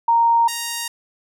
sine / 5% pulse tone pair in turn, 929 / 934.4 Hz, A#5 / A#5, -6 / +4 cents, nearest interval unison, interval 10 cents, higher second, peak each -12 dBFS, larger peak neither, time 0.08-0.48 / 0.48-0.88 s, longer neither, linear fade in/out 5 ms, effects none

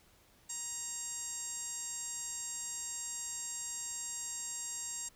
sawtooth tone with band-pass filter, 941 Hz, A#5, 16 cents sharp, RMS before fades -41 dBFS, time 0.49-5.09 s, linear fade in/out 10 ms, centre 7400 Hz, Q 7.6, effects pink hiss -65 dBFS RMS until 5.15 s

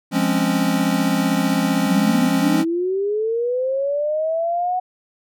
square chord, Db major seventh, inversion first, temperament equal, 174.61 / 207.7 / 261.6 / 277.2 Hz, F3 / Ab3 / C4 / Db4, 0 / 0 / 0 / 0 cents, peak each -23 dBFS, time 0.11-2.65 s, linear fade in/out 50 ms
sine linear sweep, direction up, 174.61 to 740 Hz, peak -18 dBFS, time 1.86-4.8 s, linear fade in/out 10 ms
effects none

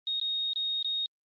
sine tone with dropouts, 3729 Hz, A#7, in tune, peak -28 dBFS, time 0.07-1.06 s, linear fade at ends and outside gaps 1 ms, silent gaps 0.199-0.213 / 0.533-0.559 / 0.827-0.846 s, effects Opus 32 kbps

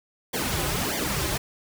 pink noise with flanger, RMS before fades -27 dBFS, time 0.33-1.38 s, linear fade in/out 10 ms, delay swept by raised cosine 0.74 to 4.44 ms, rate 1.6 Hz, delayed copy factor -0.9, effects none

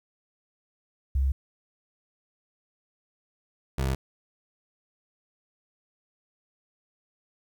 sine / 25% pulse tone pair in turn, 67.2 / 66.31 Hz, C2 / C2, +47 / +24 cents, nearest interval unison, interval 23 cents, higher first, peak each -21 dBFS, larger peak neither, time 1.15-1.32 / 3.78-3.95 s, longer neither, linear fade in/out 5 ms, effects 10-bit

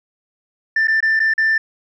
sine tone with dropouts, 1778 Hz, A6, 18 cents sharp, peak -11 dBFS, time 0.76-1.58 s, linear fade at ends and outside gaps 5 ms, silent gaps 0.873-0.881 / 1.005-1.026 / 1.194-1.2 / 1.338-1.379 s, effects tanh soft clip ceiling -11 dBFS

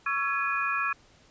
sine tone cluster, 1116 / 1341 / 1677 / 2466 Hz, C#6 / E6 / G#6 / D#7, +11 / +29 / +16 / -16 cents, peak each -31 dBFS, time 0.06-0.93 s, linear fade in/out 5 ms, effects pink hiss -59 dBFS RMS until 1.3 s + resampled to 16000 Hz

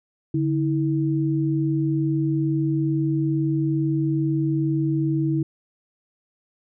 sine tone pair together, 144.4 / 322.1 Hz, D3 / E4, -29 / -40 cents, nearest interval octave + major second, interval 1389 cents, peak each -22 dBFS, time 0.34-5.43 s, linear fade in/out 5 ms, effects none

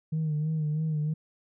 sine tone with vibrato, 154.5 Hz, D#3, 12 cents flat, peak -24 dBFS, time 0.12-1.14 s, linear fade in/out 10 ms, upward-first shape sine, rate 3.1 Hz, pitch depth 51 cents each way, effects tanh soft clip ceiling -23 dBFS

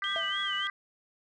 sine chord, G major, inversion second, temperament equal with one note detuned, 1200 / 1568 / 1975.5 Hz, D6 / G6 / B6, +37 / 0 / 0 cents, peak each -35 dBFS, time 0.02-0.7 s, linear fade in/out 2 ms
sine tone with vibrato, 3136 Hz, G7, in tune, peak -31 dBFS, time 0.04-0.67 s, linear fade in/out 0 ms, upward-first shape sine, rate 3.4 Hz, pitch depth 110 cents each way
sine tone with exponential decay, 663 Hz, E5, 10 cents sharp, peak -30 dBFS, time 0.16-0.38 s, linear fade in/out 0 ms, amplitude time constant 47 ms
effects tanh soft clip ceiling -21 dBFS

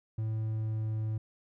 triangle tone with pitch glide, 110 to 109.18 Hz, A2 to A2, 0 to -13 cents, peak -28 dBFS, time 0.18-1.18 s, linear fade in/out 5 ms, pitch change -13 cents, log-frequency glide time 0.32-0.96 s, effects none

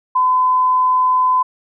sine tone, 1015 Hz, B5, 47 cents sharp, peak -11 dBFS, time 0.15-1.43 s, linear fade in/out 10 ms, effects none

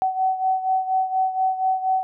sine beating tone pair, 754 / 758.2 Hz, F#5 / F#5, +32 / +42 cents, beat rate 4.2 Hz, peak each -20 / -25 dBFS, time 0.02-2.03 s, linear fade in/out 0 ms, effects none

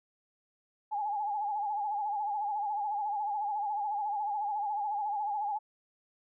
sine tone with vibrato, 830.6 Hz, G#5, in tune, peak -30 dBFS, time 0.91-5.59 s, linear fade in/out 20 ms, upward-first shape sine, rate 14 Hz, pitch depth 70 cents each way, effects none

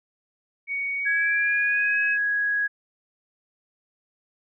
sine tone with pitch glide, 2237 to 2555 Hz, C#7 to D#7, +15 to +45 cents, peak -25 dBFS, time 0.67-2.18 s, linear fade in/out 50 ms, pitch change +230 cents, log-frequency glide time 0.98-1.99 s
sine tone, 1661.2 Hz, G#6, in tune, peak -21 dBFS, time 1.05-2.68 s, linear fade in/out 20 ms
effects none

